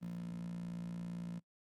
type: tone with high-pass filter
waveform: 15% pulse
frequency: 57.9 Hz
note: A#1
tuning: 11 cents flat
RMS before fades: -43 dBFS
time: 0.01-1.4 s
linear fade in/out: 20 ms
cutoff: 180 Hz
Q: 7.5
effects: noise-tail reverb RT60 0.1 s tail -24 dB re dry + Opus 32 kbps